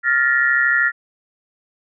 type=tone cluster; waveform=sine; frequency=1401 / 1759 / 1892 Hz; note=F6 / A6 / A#6; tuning=+5 / -1 / +25 cents; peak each=-18 dBFS; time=0.03-0.92 s; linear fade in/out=50 ms; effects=none